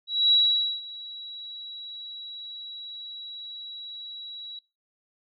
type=tone with ADSR envelope; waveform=sine; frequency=3894 Hz; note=B7; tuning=25 cents flat; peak=-15 dBFS; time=0.07-4.59 s; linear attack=250 ms; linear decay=490 ms; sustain=-21 dB; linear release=3 ms; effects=noise-tail reverb RT60 0.3 s tail -24 dB re dry